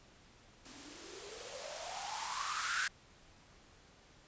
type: noise with band-pass filter sweep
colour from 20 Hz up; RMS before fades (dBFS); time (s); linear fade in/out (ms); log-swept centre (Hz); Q
violet; -41; 0.65-2.88; 5; 250 to 1600; 8.7
effects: pink hiss -62 dBFS RMS until 4.27 s + resampled to 16000 Hz